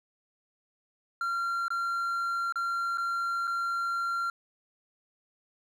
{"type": "tone with dropouts", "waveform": "triangle", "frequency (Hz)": 1377, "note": "F6", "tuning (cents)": -25, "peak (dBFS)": -26, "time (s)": [1.21, 4.3], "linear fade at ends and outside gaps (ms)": 2, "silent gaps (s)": [[1.682, 1.704], [2.524, 2.557], [2.974, 2.981], [3.472, 3.476]], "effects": []}